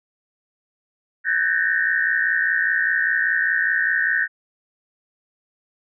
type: tone cluster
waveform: sine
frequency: 1511 / 1622 / 1793 / 1858 Hz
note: F#6 / G#6 / A6 / A#6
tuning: +36 / -41 / +32 / -6 cents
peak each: -23 dBFS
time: 1.24-4.28 s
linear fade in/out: 50 ms
effects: none